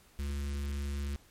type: tone with notch filter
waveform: square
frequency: 70.6 Hz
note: C#2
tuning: 32 cents sharp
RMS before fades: -35 dBFS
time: 0.19-1.16 s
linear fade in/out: 0 ms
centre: 700 Hz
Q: 0.51
effects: pink hiss -62 dBFS RMS until 1.3 s + MP3 64 kbps